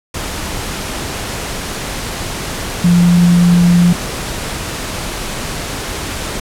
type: tone in noise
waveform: sine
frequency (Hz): 174.61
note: F3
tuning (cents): 0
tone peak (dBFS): -6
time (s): 2.84-3.93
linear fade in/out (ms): 5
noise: pink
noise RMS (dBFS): -22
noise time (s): 0.14-6.4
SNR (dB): +13
effects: low-pass 11000 Hz 12 dB/octave